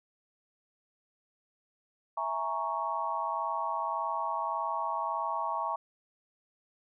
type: chord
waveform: sine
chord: A# half-diminished seventh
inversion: second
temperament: equal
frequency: 659.3 / 830.6 / 932.3 / 1108.7 Hz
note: E5 / G#5 / A#5 / C#6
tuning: 0 / 0 / 0 / 0 cents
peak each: -38 / -37 / -34 / -34 dBFS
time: 2.17-5.76 s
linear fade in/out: 5 ms
effects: none